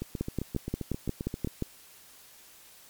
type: two click trains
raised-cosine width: 3 ms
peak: -20 / -16 dBFS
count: 12 / 9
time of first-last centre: 0.02-1.473 / 0.21-1.623 s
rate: 7.57 / 5.66 Hz
effects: white hiss -54 dBFS RMS until 2.89 s + MP3 96 kbps